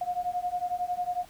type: beating tone pair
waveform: sine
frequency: 711 / 722 Hz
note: F5 / F#5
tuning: +31 / -43 cents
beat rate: 11 Hz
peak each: -31 dBFS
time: 0.01-1.25 s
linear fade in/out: 5 ms
effects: pink hiss -54 dBFS RMS until 1.29 s